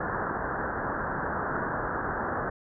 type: low-pass noise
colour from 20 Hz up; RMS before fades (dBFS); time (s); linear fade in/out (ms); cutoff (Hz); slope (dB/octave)
white; -31; 0-2.5; 5; 1700; 96
effects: none